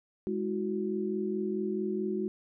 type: tone cluster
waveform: sine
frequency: 207.4 / 324.1 / 368.7 Hz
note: G#3 / E4 / F#4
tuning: -2 / -29 / -6 cents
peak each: -33 / -37 / -32 dBFS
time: 0.27-2.28 s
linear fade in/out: 0 ms
effects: none